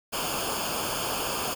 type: noise with comb filter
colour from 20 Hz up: pink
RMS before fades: -30 dBFS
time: 0.12-1.55 s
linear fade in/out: 20 ms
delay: 0.51 ms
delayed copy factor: -0.8
effects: none